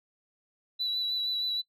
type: tone with vibrato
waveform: sine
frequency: 3949 Hz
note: B7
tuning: 1 cent flat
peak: -27 dBFS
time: 0.79-1.62 s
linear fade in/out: 20 ms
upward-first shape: sine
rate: 6.4 Hz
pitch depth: 20 cents each way
effects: noise-tail reverb RT60 0.1 s tail -20 dB re dry + tanh soft clip ceiling -24 dBFS